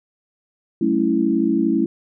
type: chord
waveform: sine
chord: F# minor seventh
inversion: none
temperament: equal with one note detuned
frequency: 189.65 / 220 / 277.2 / 329.6 Hz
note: F#3 / A3 / C#4 / E4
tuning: +43 / 0 / 0 / 0 cents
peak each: -25 / -21 / -21 / -19 dBFS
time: 0.81-1.86 s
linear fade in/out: 5 ms
effects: none